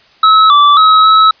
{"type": "tone with pitch steps", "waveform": "square", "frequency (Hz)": [1293, 1162, 1280, 1295], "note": ["E6", "D6", "D#6", "E6"], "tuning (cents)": [-34, -19, 49, -31], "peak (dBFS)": -4, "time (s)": [0.23, 1.31], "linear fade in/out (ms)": 5, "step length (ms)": 270, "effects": ["white hiss -46 dBFS RMS until 1.4 s", "resampled to 11025 Hz"]}